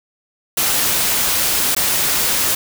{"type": "noise with dropouts", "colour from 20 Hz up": "white", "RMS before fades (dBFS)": -17, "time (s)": [0.57, 2.55], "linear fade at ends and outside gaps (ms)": 5, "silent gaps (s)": [1.75, 1.764], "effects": []}